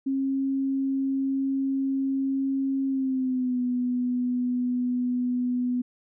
sine tone with pitch glide, 270.1 to 247.7 Hz, C#4 to B3, -45 to +5 cents, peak -23 dBFS, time 0.06-5.82 s, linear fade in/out 10 ms, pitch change -150 cents, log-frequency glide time 2.87-3.61 s, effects none

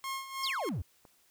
sawtooth tone with tremolo, 1075 Hz, C6, 47 cents sharp, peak -30 dBFS, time 0.04-0.69 s, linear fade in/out 0 ms, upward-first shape sine, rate 3.2 Hz, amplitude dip 70%
triangle exponential sweep, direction down, 5720 to 71.3 Hz, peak -30 dBFS, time 0.43-0.82 s, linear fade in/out 5 ms
click, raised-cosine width 1 ms, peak -40 dBFS, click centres 1.052 s
effects white hiss -67 dBFS RMS until 1.3 s

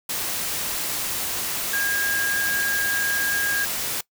sine tone in noise, 1626 Hz, G#6, 37 cents flat, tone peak -22 dBFS, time 1.73-3.65 s, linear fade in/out 5 ms, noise white, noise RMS -27 dBFS, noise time 0.09-4.01 s, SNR +2 dB, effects noise-tail reverb RT60 0.1 s tail -21 dB re dry

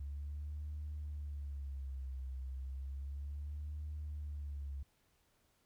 sine tone with vibrato, 70 Hz, C#2, 18 cents sharp, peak -39 dBFS, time 0-4.83 s, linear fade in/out 5 ms, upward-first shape sine, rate 0.32 Hz, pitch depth 120 cents each way, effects tanh soft clip ceiling -36 dBFS + pink hiss -75 dBFS RMS until 5.65 s

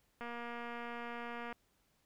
click train, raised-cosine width 0.5 ms, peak -30 dBFS, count 313, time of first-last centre 0.21-1.526 s, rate 237 Hz, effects pink hiss -75 dBFS RMS until 2.05 s

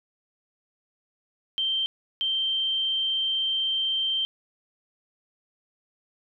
sine tone pair in turn, 3136 / 3136 Hz, G7 / G7, 0 / 0 cents, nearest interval unison, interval 0 cents, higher neither, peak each -23 dBFS, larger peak neither, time 1.58-1.86 / 2.21-4.25 s, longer second, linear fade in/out 0 ms, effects none

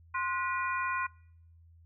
harmonic tone with a mistuned harmonic, 485.8 Hz, B4, 29 cents flat, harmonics 2 / 3 / 4 / 5, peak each -32 / -35 / -40 / -39 dBFS, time 0.14-1.07 s, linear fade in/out 10 ms, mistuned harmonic 2, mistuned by +130 cents, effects noise-tail reverb RT60 0.7 s tail -26 dB re dry + added 83 Hz sine -55 dBFS peak until 1.85 s

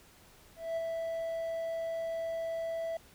triangle tone with ADSR envelope, 659.3 Hz, E5, in tune, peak -28 dBFS, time 0.56-2.97 s, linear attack 210 ms, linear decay 20 ms, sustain -3 dB, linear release 3 ms, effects pink hiss -59 dBFS RMS until 3.14 s

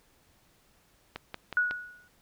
click train, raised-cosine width 0.3 ms, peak -20 dBFS, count 4, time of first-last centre 1.16-1.71 s, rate 5.45 Hz
sine tone with exponential decay, 1462 Hz, F#6, 21 cents flat, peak -20 dBFS, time 1.57-2.08 s, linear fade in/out 1 ms, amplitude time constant 110 ms
effects pink hiss -65 dBFS RMS until 2.21 s

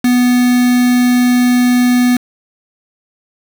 triangle tone with quantisation, 246.9 Hz, B3, in tune, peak -6 dBFS, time 0.04-2.17 s, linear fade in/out 5 ms, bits 3, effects none

